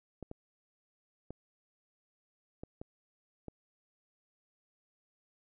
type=clicks; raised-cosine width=2 ms; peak=-29 dBFS; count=6; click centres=0.227 / 0.314 / 1.306 / 2.635 / 2.815 / 3.483 s; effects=none